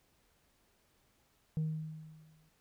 sine tone with exponential decay, 156.7 Hz, D#3, 13 cents sharp, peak -27 dBFS, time 1.57-2.49 s, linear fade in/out 0 ms, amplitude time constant 200 ms, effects tanh soft clip ceiling -29 dBFS + pink hiss -72 dBFS RMS until 2.6 s

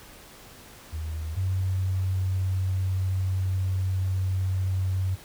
sine tone pair in turn, 79 / 93.95 Hz, D#2 / F#2, +27 / +27 cents, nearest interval minor third, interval 300 cents, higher second, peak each -29 / -23 dBFS, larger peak second, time 0.92-1.36 / 1.36-5.16 s, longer second, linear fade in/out 20 ms, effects pink hiss -48 dBFS RMS until 5.24 s

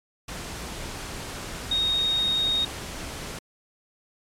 sine tone in noise, 3729 Hz, A#7, in tune, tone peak -21 dBFS, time 1.71-2.65 s, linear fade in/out 5 ms, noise pink, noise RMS -35 dBFS, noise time 0.28-3.39 s, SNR +11 dB, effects low-pass 10000 Hz 12 dB/octave + MP3 96 kbps

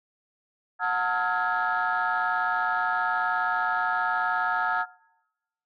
sine tone cluster, 731 / 899 / 1284 / 1403 / 1664 Hz, F#5 / A5 / E6 / F6 / G#6, -21 / +37 / -46 / +8 / +3 cents, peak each -29 dBFS, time 0.79-4.86 s, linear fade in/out 50 ms, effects noise-tail reverb RT60 0.9 s tail -20 dB re dry + tanh soft clip ceiling -16 dBFS

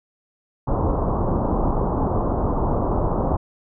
pink low-pass noise, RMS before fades -21 dBFS, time 0.67-3.37 s, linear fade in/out 10 ms, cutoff 1100 Hz, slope 48 dB/octave, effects none

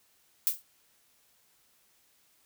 violet noise with exponential decay, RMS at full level -22 dBFS, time 0.47-0.62 s, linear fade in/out 0 ms, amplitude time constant 32 ms, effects white hiss -67 dBFS RMS until 2.45 s

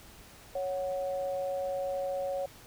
sine tone pair together, 554.4 / 740 Hz, C#5 / F#5, 0 / 0 cents, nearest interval perfect fourth, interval 500 cents, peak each -31 / -38 dBFS, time 0.55-2.46 s, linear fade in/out 5 ms, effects pink hiss -53 dBFS RMS until 2.66 s

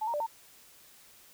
sine tone with pitch steps, 869 / 933 / 590 / 909 Hz, A5 / A#5 / D5 / A#5, -22 / +1 / +8 / -44 cents, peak -29 dBFS, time 0.01-0.266 s, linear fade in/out 10 ms, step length 64 ms, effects white hiss -57 dBFS RMS until 1.33 s

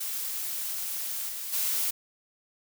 blue noise with level steps, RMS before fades -33 / -36 / -28 dBFS, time 0-1.91 s, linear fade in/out 10 ms, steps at 1.28 / 1.52 s, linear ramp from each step 20 ms, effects none

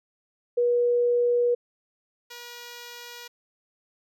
sine / 5% pulse tone pair in turn, 482.8 / 480.2 Hz, B4 / B4, -39 / -49 cents, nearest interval unison, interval 10 cents, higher first, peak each -19 / -28 dBFS, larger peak first, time 0.57-1.55 / 2.3-3.28 s, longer neither, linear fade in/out 10 ms, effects none

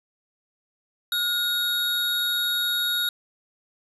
square tone pair together, 1433 / 3772 Hz, F6 / A#7, +44 / +20 cents, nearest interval octave + perfect fourth, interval 1676 cents, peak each -29 / -24 dBFS, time 1.12-3.09 s, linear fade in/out 2 ms, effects resampled to 32000 Hz + 10-bit

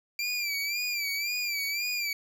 25% pulse tone with vibrato, 2352 Hz, D7, 2 cents sharp, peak -25 dBFS, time 0.19-2.13 s, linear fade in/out 2 ms, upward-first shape sine, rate 1.9 Hz, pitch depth 79 cents each way, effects none

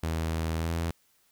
sawtooth tone with pitch glide, 80.9 to 83.32 Hz, E2 to E2, -32 to +19 cents, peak -24 dBFS, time 0.03-0.91 s, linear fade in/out 5 ms, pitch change +51 cents, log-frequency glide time 0.58-0.7 s, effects white hiss -67 dBFS RMS until 1.31 s

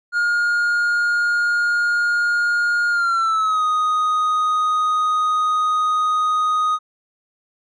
triangle tone with pitch glide, 1423 to 1246 Hz, F6 to D#6, +32 to +2 cents, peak -14 dBFS, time 0.12-6.79 s, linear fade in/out 50 ms, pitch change -230 cents, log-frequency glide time 2.9-3.64 s, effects resampled to 22050 Hz

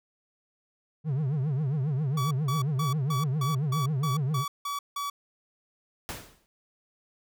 triangle tone with vibrato, 142.1 Hz, C#3, 43 cents sharp, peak -23 dBFS, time 1.04-4.45 s, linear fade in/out 50 ms, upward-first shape triangle, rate 7.4 Hz, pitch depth 240 cents each way
45% pulse tone bursts, 1141 Hz, C#6, 50 cents sharp, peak -30 dBFS, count 10, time 2.17-5.1 s, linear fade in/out 5 ms, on 140 ms, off 170 ms
pink noise with exponential decay, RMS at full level -33 dBFS, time 6.09-6.46 s, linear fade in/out 0 ms, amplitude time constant 80 ms
effects none

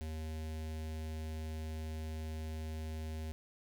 square tone with notch filter, 78.7 Hz, D#2, 20 cents sharp, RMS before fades -41 dBFS, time 0.01-3.32 s, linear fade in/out 0 ms, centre 1200 Hz, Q 1.5, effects none

